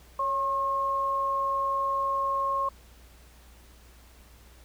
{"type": "tone pair together", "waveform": "sine", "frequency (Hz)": [554.4, 1077.9], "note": ["C#5", "C#6"], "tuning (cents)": [0, -49], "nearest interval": "octave", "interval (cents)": 1151, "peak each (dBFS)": [-34, -25], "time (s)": [0.19, 2.69], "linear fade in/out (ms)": 5, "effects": ["added 60 Hz sine -52 dBFS peak until 4.64 s", "pink hiss -57 dBFS RMS until 4.64 s"]}